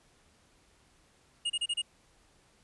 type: tone bursts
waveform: square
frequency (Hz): 2859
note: F7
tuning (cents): +40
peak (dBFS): -29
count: 5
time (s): 1.45-1.82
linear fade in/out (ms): 10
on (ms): 50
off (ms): 30
effects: pink hiss -65 dBFS RMS until 2.63 s + resampled to 24000 Hz